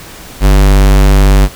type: tone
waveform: square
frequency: 49 Hz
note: G1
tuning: in tune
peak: -4 dBFS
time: 0.4-1.49 s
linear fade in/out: 50 ms
effects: pink hiss -31 dBFS RMS until 1.55 s